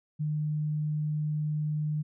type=tone; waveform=sine; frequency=151.6 Hz; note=D#3; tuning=45 cents flat; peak=-27 dBFS; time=0.19-2.03 s; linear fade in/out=20 ms; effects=none